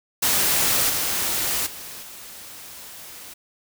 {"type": "noise with level steps", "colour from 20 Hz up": "white", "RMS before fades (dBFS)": [-20, -24, -37, -40], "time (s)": [0.22, 3.34], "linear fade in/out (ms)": 10, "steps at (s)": [0.89, 1.66, 2.02], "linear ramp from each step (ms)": 10, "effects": []}